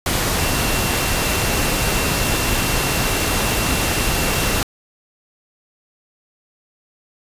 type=tone in noise; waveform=sine; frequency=2722 Hz; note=F7; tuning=45 cents flat; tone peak=-29 dBFS; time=0.39-4.6 s; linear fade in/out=2 ms; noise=pink; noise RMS=-19 dBFS; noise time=0.06-4.63 s; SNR=-13 dB; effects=resampled to 32000 Hz